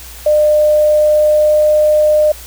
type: tone with pitch glide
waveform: sine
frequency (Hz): 603 to 606.8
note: D5 to D#5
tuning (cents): +46 to -44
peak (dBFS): -7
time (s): 0.26-2.32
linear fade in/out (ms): 5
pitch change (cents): +10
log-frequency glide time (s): 0.46-1.8
effects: added 60 Hz sine -34 dBFS peak until 2.46 s + white hiss -34 dBFS RMS until 2.46 s